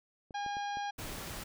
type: clicks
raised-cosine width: 2 ms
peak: -35 dBFS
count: 4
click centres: 0.308 / 0.463 / 0.569 / 0.771 s
type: harmonic tone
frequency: 814 Hz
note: G#5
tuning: 35 cents flat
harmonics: 1 / 2 / 3 / 4 / 5 / 6 / 7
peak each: -35 / -43 / -51 / -49 / -52 / -57 / -55 dBFS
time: 0.34-0.91 s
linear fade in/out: 10 ms
type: noise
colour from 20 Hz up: pink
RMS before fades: -42 dBFS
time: 0.98-1.44 s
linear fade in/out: 10 ms
effects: none